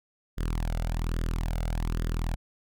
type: tone with flanger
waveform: sawtooth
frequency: 40.87 Hz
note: E1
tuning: 14 cents flat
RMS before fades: -29 dBFS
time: 0.37-2.36 s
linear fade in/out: 20 ms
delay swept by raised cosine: 0.6 to 1.43 ms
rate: 1.2 Hz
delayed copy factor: +0.65
effects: none